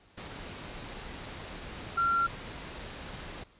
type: tone in noise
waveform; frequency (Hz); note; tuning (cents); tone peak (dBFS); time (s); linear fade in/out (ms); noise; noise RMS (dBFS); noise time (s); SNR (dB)
sine; 1373; F6; -30; -24; 1.97-2.27; 10; pink; -42; 0.17-3.44; +15
effects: pink hiss -61 dBFS RMS until 3.59 s + resampled to 8000 Hz